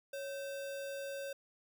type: tone with sample-and-hold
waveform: sine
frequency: 554.4 Hz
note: C#5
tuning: in tune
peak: -39 dBFS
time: 0.13-1.33 s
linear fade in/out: 5 ms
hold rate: 2100 Hz
effects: none